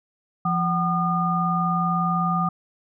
sine tone cluster, 172.4 / 753 / 1216 Hz, F3 / F#5 / D#6, -22 / +30 / -40 cents, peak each -23 / -27 / -23 dBFS, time 0.45-2.49 s, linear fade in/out 5 ms, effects none

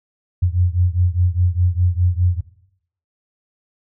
sine beating tone pair, 87.31 / 92.21 Hz, F2 / F#2, 0 / -5 cents, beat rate 4.9 Hz, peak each -16 / -18 dBFS, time 0.42-2.41 s, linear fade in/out 10 ms, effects noise-tail reverb RT60 0.7 s tail -17 dB re dry

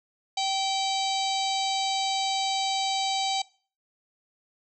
harmonic tone, 775 Hz, G5, 20 cents flat, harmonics 1 / 3 / 4 / 5 / 6 / 7 / 8 / 9 / 10, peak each -27 / -37 / -34 / -32 / -34 / -47 / -40 / -43 / -42 dBFS, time 0.37-3.42 s, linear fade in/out 5 ms, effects noise-tail reverb RT60 0.4 s tail -20 dB re dry

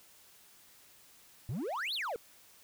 triangle exponential two-way sweep, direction up then down, 102.2 to 4550 to 422.9 Hz, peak -32 dBFS, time 1.49-2.16 s, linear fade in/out 0 ms, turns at 1.94 s, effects white hiss -60 dBFS RMS until 2.63 s

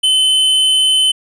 square tone, 3048 Hz, G7, 49 cents flat, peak -10 dBFS, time 0.03-1.12 s, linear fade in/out 10 ms, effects resampled to 22050 Hz

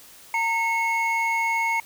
triangle tone pair together, 918 / 2183 Hz, A#5 / C#7, -27 / -27 cents, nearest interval octave + minor third, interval 1500 cents, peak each -22 dBFS, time 0.34-1.8 s, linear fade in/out 2 ms, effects white hiss -48 dBFS RMS until 1.85 s

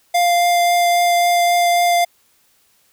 square tone with vibrato, 698.5 Hz, F5, in tune, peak -13 dBFS, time 0.14-2.05 s, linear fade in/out 10 ms, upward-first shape triangle, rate 3.7 Hz, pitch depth 9 cents each way, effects white hiss -58 dBFS RMS until 2.92 s

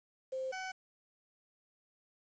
sine / 20% pulse tone pair in turn, 523.3 / 752.6 Hz, C5 / F#5, 0 / +29 cents, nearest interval tritone, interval 629 cents, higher second, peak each -35 / -34 dBFS, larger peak second, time 0.32-0.52 / 0.52-0.72 s, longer neither, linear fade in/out 10 ms, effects resampled to 16000 Hz + 10-bit

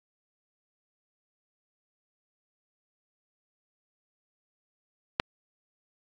click, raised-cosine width 0.3 ms, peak -6 dBFS, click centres 5.199 s, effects AAC 64 kbps

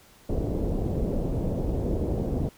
pink low-pass noise, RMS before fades -27 dBFS, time 0.29-2.49 s, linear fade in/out 5 ms, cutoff 560 Hz, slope 24 dB/octave, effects pink hiss -55 dBFS RMS until 2.57 s

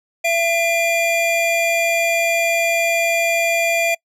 square tone pair together, 673.5 / 2400 Hz, E5 / D7, +37 / +37 cents, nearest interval octave + minor seventh, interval 2200 cents, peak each -19 dBFS, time 0.24-3.95 s, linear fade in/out 10 ms, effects noise-tail reverb RT60 0.1 s tail -25 dB re dry + low-pass 12000 Hz 12 dB/octave

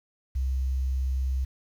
sine tone with quantisation, 65.41 Hz, C2, in tune, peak -24 dBFS, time 0.35-1.45 s, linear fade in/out 10 ms, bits 9, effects none

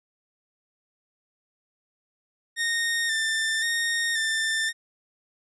sawtooth tone with vibrato, 1817 Hz, A#6, 45 cents flat, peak -20 dBFS, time 2.56-4.73 s, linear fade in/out 50 ms, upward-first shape square, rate 0.94 Hz, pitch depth 31 cents each way, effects resampled to 24000 Hz

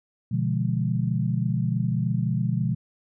sine chord, B diminished seventh, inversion none, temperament equal with one note detuned, 123.47 / 146.83 / 172.91 / 207.7 Hz, B2 / D3 / F3 / Ab3, 0 / 0 / -17 / 0 cents, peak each -25 / -29 / -27 / -30 dBFS, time 0.31-2.75 s, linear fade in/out 10 ms, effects none

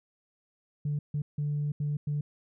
sine tone bursts at uneven times, 146.83 Hz, D3, in tune, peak -26 dBFS, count 5, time 0.85-0.99 / 1.14-1.22 / 1.38-1.72 / 1.8-1.97 / 2.07-2.21 s, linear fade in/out 5 ms, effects tanh soft clip ceiling -24 dBFS

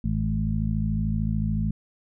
harmonic tone with a mistuned harmonic, 53.5 Hz, A1, 48 cents flat, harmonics 1 / 2 / 3 / 4, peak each -28 / -28 / -28 / -28 dBFS, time 0.04-1.71 s, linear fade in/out 5 ms, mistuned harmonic 1, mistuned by -53 cents, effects none

